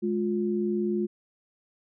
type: tone pair together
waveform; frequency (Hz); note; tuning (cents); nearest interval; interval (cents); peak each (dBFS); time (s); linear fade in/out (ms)
sine; 210.2 / 353.5; G#3 / F4; +21 / +21; major sixth; 900; -27; 0.02-1.07; 20
effects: none